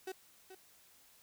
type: tone with echo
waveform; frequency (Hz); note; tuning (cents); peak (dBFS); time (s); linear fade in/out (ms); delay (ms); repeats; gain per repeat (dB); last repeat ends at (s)
35% pulse; 376.7; F#4; +31; -38; 0.07-0.12; 5; 430; 1; -11; 0.55
effects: white hiss -64 dBFS RMS until 1.22 s